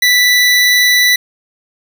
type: tone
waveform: 25% pulse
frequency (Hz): 1975.5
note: B6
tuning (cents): 0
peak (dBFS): -4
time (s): 0.02-1.16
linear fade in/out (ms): 5
effects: none